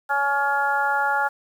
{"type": "harmonic tone", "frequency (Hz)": 281.1, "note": "C#4", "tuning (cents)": 24, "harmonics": [2, 3, 4, 5, 6], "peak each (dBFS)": [-32, -22, -32, -23, -29], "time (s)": [0.09, 1.29], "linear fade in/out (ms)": 20, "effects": ["8-bit"]}